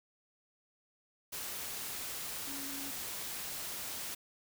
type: tone in noise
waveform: sine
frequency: 277.2 Hz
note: C#4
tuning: in tune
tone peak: -46 dBFS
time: 2.47-2.91 s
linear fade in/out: 10 ms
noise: white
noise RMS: -41 dBFS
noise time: 1.32-4.15 s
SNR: -8 dB
effects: none